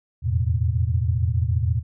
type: tone cluster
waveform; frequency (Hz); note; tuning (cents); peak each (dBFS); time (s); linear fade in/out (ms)
sine; 83.1 / 89.9 / 110.5 / 125.3; E2 / F#2 / A2 / B2; +15 / -49 / +8 / +25; -22 / -29 / -23 / -26; 0.22-1.83; 50
effects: none